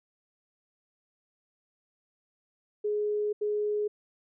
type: tone bursts at uneven times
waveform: sine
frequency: 418.6 Hz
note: G#4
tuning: 14 cents sharp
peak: -26 dBFS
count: 2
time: 2.84-3.33 / 3.41-3.88 s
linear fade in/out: 10 ms
effects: none